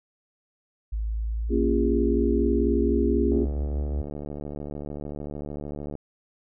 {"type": "exponential sweep", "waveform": "sine", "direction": "up", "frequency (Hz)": [53.6, 69.3], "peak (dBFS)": -25, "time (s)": [0.92, 4.02], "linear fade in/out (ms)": 10}
{"type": "chord", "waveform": "sine", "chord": "Bb minor seventh", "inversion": "none", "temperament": "equal with one note detuned", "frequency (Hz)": [233.1, 277.2, 349.2, 407.7], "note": ["Bb3", "Db4", "F4", "Ab4"], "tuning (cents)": [0, 0, 0, -32], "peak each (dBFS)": -26, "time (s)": [1.49, 3.47], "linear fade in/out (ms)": 50}
{"type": "click train", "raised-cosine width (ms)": 2, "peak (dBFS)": -22, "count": 194, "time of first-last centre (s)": [3.32, 5.953], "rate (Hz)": 73.3}
{"effects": []}